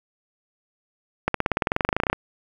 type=accelerating click train; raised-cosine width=0.5 ms; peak=-5 dBFS; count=20; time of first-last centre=1.28-2.13 s; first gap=63 ms; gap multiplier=0.96; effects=7-bit